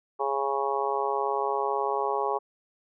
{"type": "harmonic tone", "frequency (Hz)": 138.1, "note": "C#3", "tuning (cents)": -6, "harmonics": [3, 4, 5, 6, 7, 8], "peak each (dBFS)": [-30, -34, -35, -30, -33, -32], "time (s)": [0.19, 2.39], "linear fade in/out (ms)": 20, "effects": []}